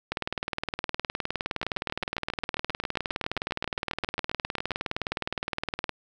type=two click trains; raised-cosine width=0.3 ms; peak=-15 / -12 dBFS; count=24 / 113; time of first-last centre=1.63-4.717 / 0.12-5.893 s; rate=7.45 / 19.4 Hz; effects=none